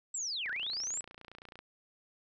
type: linear two-way sweep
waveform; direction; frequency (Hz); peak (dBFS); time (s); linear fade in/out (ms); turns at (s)
sine; down then up; 7902 to 1428 to 7902; -34; 0.14-1.01; 5; 0.5
type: click train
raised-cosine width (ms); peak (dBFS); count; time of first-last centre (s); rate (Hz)
0.3; -33; 34; 0.46-1.59; 29.2
effects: none